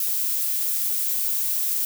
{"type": "noise", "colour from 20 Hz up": "violet", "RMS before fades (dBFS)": -24, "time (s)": [0, 1.85], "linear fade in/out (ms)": 2, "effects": []}